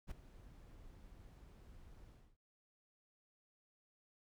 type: noise with ADSR envelope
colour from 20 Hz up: brown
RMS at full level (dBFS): -42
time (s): 0.07-2.37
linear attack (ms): 43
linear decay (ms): 6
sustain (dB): -16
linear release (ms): 270
effects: none